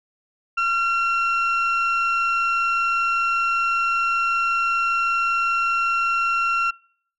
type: tone pair together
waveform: sine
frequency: 1369.8 / 2727 Hz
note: F6 / F7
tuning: -34 / -42 cents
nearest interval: octave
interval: 1192 cents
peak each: -18 / -22 dBFS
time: 0.57-6.71 s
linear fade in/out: 10 ms
effects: noise-tail reverb RT60 0.6 s tail -26 dB re dry + tanh soft clip ceiling -15 dBFS